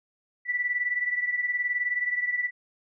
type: beating tone pair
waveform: sine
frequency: 1963 / 1982 Hz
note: B6 / B6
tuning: -11 / +6 cents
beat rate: 19 Hz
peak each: -26 / -31 dBFS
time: 0.45-2.51 s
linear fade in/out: 50 ms
effects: none